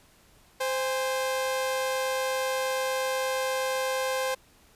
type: tone pair together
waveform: sawtooth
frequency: 521.2 / 816 Hz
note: C5 / G#5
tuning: -7 / -31 cents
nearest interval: minor sixth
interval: 776 cents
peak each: -23 / -31 dBFS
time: 0.6-4.35 s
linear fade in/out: 10 ms
effects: pink hiss -59 dBFS RMS until 4.75 s + resampled to 32000 Hz